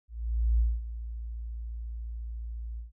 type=tone with ADSR envelope; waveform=sine; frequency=57.1 Hz; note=A#1; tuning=35 cents flat; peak=-20 dBFS; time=0.08-2.92 s; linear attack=510 ms; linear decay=220 ms; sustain=-14 dB; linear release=140 ms; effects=none